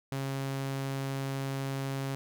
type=tone; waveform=sawtooth; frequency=136 Hz; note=C#3; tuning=33 cents flat; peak=-28 dBFS; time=0.12-2.15 s; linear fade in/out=0 ms; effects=none